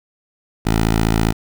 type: tone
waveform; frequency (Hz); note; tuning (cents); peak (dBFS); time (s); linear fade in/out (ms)
10% pulse; 55; A1; 0; -6; 0.65-1.33; 20
effects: 8-bit